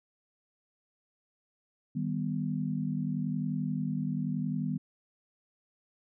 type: chord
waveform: sine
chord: Eb augmented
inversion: none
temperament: equal with one note detuned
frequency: 155.11 / 196 / 246.9 Hz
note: Eb3 / G3 / B3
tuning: -5 / 0 / 0 cents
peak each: -33 / -34 / -34 dBFS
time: 1.95-4.78 s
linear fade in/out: 10 ms
effects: none